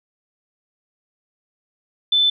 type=tone; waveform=sine; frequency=3520 Hz; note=A7; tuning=in tune; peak=-13 dBFS; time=2.12-2.3 s; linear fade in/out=5 ms; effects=none